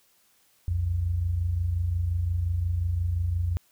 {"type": "tone pair together", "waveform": "sine", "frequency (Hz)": [62, 87.68], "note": ["B1", "F2"], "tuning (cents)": [7, 7], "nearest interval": "tritone", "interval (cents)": 600, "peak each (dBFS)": [-32, -24], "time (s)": [0.68, 3.57], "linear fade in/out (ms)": 0, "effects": ["white hiss -64 dBFS RMS until 3.71 s"]}